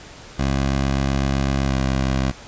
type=tone with pitch glide; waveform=15% pulse; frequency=67.9 to 66.16 Hz; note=C#2 to C2; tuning=-35 to +20 cents; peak=-12 dBFS; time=0.38-2.32 s; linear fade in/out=20 ms; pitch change=-45 cents; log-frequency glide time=1.65-1.73 s; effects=pink hiss -41 dBFS RMS until 2.47 s + resampled to 16000 Hz